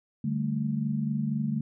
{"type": "chord", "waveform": "sine", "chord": "D suspended fourth", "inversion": "none", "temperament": "equal", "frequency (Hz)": [146.83, 196, 220], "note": ["D3", "G3", "A3"], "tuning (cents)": [0, 0, 0], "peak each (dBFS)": [-30, -33, -29], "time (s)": [0.24, 1.61], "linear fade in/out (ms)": 5, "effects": []}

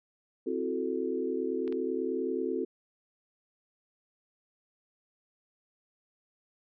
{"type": "chord", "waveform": "sine", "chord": "F# half-diminished seventh", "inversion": "second", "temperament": "equal", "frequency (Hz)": [261.6, 329.6, 370, 440], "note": ["C4", "E4", "F#4", "A4"], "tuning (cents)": [0, 0, 0, 0], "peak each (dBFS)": [-35, -37, -33, -34], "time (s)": [0.46, 2.65], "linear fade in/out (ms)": 10}
{"type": "clicks", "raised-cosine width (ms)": 0.3, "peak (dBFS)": -31, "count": 2, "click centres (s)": [1.678, 1.725]}
{"effects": []}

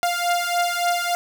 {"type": "beating tone pair", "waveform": "sawtooth", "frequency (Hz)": [698.5, 702], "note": ["F5", "F5"], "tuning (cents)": [0, 9], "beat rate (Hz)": 3.5, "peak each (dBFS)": -19, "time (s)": [0.03, 1.15], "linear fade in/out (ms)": 0, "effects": []}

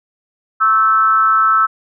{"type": "tone with frequency modulation", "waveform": "sine", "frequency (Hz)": 1316, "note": "E6", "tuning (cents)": -3, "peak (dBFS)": -9, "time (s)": [0.6, 1.67], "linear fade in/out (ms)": 20, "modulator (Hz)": 214, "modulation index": 0.54, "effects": []}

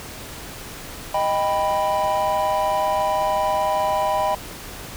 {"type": "chord", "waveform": "triangle", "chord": "Eb augmented", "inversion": "none", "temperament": "equal with one note detuned", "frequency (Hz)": [622.3, 789.4, 987.8], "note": ["Eb5", "G5", "B5"], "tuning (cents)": [0, 12, 0], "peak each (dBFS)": -21, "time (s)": [1.14, 4.35], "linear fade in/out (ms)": 5, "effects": ["pink hiss -36 dBFS RMS until 4.96 s"]}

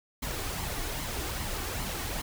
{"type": "noise with flanger", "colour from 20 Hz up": "pink", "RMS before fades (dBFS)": -34, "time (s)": [0.22, 2.22], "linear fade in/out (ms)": 10, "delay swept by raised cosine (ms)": [0.95, 2.75], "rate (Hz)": 2.5, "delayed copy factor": 0.5, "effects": []}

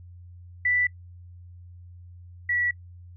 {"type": "tone pair in turn", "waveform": "sine", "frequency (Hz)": [1975.5, 1942.7], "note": ["B6", "B6"], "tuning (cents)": [0, -29], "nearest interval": "unison", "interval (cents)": 29, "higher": "first", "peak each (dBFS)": [-20, -22], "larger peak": "first", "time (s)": [[0.65, 0.87], [2.49, 2.71]], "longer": "neither", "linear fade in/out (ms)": 5, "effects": ["noise-tail reverb RT60 0.1 s tail -24 dB re dry", "added 88 Hz sine -43 dBFS peak until 3.16 s"]}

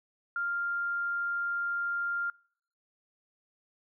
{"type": "tone", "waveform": "sine", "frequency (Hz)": 1396.9, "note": "F6", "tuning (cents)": 0, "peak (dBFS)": -29, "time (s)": [0.36, 2.3], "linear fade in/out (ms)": 2, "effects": ["noise-tail reverb RT60 0.6 s tail -26 dB re dry"]}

